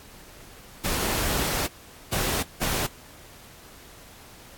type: noise bursts at uneven times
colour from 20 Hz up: pink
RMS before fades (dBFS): -26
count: 3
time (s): 0.84-1.67 / 2.12-2.43 / 2.61-2.87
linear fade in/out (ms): 10
effects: pink hiss -48 dBFS RMS until 4.57 s + AAC 64 kbps